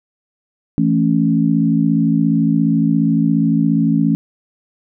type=chord; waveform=sine; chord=A major; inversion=second; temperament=equal with one note detuned; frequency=165.58 / 220 / 277.2 Hz; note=E3 / A3 / C#4; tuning=+8 / 0 / 0 cents; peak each=-16 dBFS; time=0.78-4.15 s; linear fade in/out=0 ms; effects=none